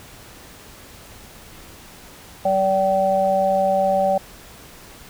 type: harmonic tone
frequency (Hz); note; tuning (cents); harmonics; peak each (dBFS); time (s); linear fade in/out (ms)
192.3; G3; -33; 1 / 3 / 4; -28 / -18 / -19; 2.45-4.18; 5
effects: pink hiss -43 dBFS RMS until 5.09 s